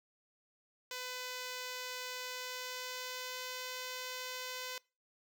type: tone with pitch glide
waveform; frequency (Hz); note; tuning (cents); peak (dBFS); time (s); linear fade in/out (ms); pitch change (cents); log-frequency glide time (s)
5% pulse; 503 to 507.1; B4 to B4; +32 to +46; -29; 0.91-4.78; 2; +14; 2.23-3.7
effects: noise-tail reverb RT60 0.3 s tail -23 dB re dry